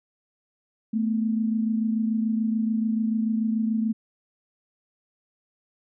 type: tone pair together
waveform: sine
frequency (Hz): 220 / 246.9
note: A3 / B3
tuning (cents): 0 / 0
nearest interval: major second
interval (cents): 200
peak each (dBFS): -22 / -30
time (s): 0.93-3.93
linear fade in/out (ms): 10
effects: none